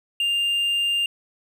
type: tone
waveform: triangle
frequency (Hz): 2800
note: F7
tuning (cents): +4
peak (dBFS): -18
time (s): 0.2-1.06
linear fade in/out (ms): 2
effects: none